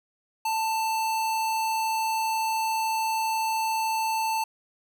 square tone, 887 Hz, A5, 14 cents sharp, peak -25 dBFS, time 0.45-4.44 s, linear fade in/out 5 ms, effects none

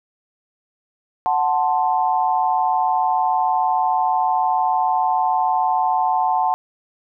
sine chord, F# diminished, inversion none, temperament equal, 740 / 880 / 1046.5 Hz, F#5 / A5 / C6, 0 / 0 / 0 cents, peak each -19 / -19 / -24 dBFS, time 1.26-6.54 s, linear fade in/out 0 ms, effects none

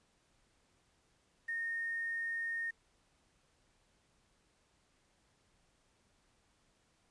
sine tone with quantisation, 1840 Hz, A#6, 23 cents flat, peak -35 dBFS, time 1.48-2.71 s, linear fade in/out 10 ms, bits 10, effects pink hiss -73 dBFS RMS until 7.1 s + resampled to 22050 Hz

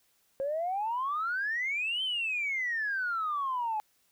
sine exponential two-way sweep, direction up then down, 533 to 3136 to 839 Hz, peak -28 dBFS, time 0.4-3.8 s, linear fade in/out 0 ms, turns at 2.03 s, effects tanh soft clip ceiling -24 dBFS + white hiss -70 dBFS RMS until 4.11 s

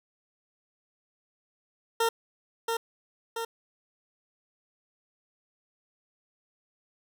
20% pulse tone with echo, 458 Hz, A#4, 31 cents flat, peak -18 dBFS, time 2-2.09 s, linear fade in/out 5 ms, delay 680 ms, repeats 2, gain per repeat -4 dB, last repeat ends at 3.45 s, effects none

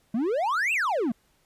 triangle exponential two-way sweep, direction up then down, 207.7 to 2794 to 207.7 Hz, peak -21 dBFS, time 0.14-1.12 s, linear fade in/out 5 ms, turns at 0.73 s, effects pink hiss -66 dBFS RMS until 1.45 s + resampled to 32000 Hz

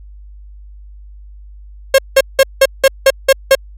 45% pulse tone bursts, 539 Hz, C#5, 49 cents flat, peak -4 dBFS, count 8, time 1.94-3.552 s, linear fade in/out 5 ms, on 44 ms, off 180 ms, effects added 50 Hz sine -33 dBFS peak until 3.77 s + AAC 64 kbps

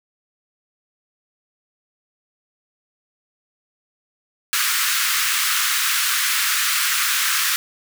pink high-pass noise, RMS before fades -20 dBFS, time 4.53-7.56 s, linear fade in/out 0 ms, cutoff 1200 Hz, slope 48 dB/octave, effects none

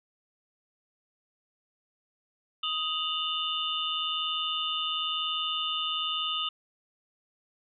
sine tone cluster, 1249 / 2827 / 2988 / 3577 Hz, D#6 / F7 / F#7 / A7, +6 / +20 / +16 / +28 cents, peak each -34 / -34 / -33 / -34 dBFS, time 2.63-6.49 s, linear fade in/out 5 ms, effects none

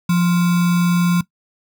sine tone with sample-and-hold, 175.1 Hz, F3, 5 cents sharp, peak -12 dBFS, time 0.09-1.21 s, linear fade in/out 5 ms, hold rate 1225 Hz, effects noise-tail reverb RT60 0.1 s tail -18 dB re dry

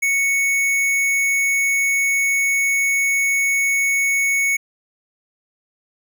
sine tone with hard clipping, 2217 Hz, C#7, in tune, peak -17 dBFS, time 0.02-4.57 s, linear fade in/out 10 ms, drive 16 dB, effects none

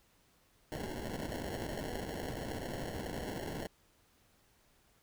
white noise with sample-and-hold, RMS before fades -40 dBFS, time 0.72-3.67 s, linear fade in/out 0 ms, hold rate 1225 Hz, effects pink hiss -69 dBFS RMS until 5.02 s

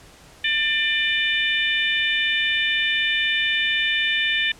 harmonic tone, 596 Hz, D5, 25 cents sharp, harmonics 3 / 4 / 5 / 6, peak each -23 / -24 / -25 / -26 dBFS, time 0.44-4.52 s, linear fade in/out 5 ms, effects pink hiss -48 dBFS RMS until 4.59 s + low-pass 10000 Hz 12 dB/octave

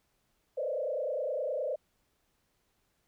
sine tone with frequency modulation, 559 Hz, C#5, 14 cents sharp, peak -30 dBFS, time 0.57-1.76 s, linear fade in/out 10 ms, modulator 29.7 Hz, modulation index 2.2, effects pink hiss -75 dBFS RMS until 3.07 s

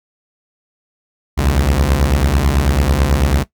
sawtooth beating tone pair, 64.6 / 73.7 Hz, C2 / D2, -21 / +7 cents, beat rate 9.1 Hz, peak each -11 dBFS, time 1.37-3.44 s, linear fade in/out 20 ms, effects noise-tail reverb RT60 0.1 s tail -17 dB re dry

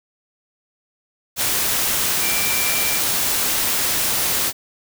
sine tone in noise, 2349 Hz, D7, in tune, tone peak -26 dBFS, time 2.19-3 s, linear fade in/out 50 ms, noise white, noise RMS -20 dBFS, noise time 1.36-4.53 s, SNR -9 dB, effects none

